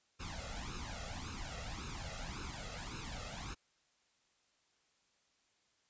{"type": "noise with flanger", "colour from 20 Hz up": "pink", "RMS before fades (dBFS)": -44, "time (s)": [0.19, 3.55], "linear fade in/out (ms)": 20, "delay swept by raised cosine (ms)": [0.76, 1.54], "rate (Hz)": 1.8, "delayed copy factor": 0.8, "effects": ["white hiss -75 dBFS RMS until 5.89 s", "resampled to 16000 Hz"]}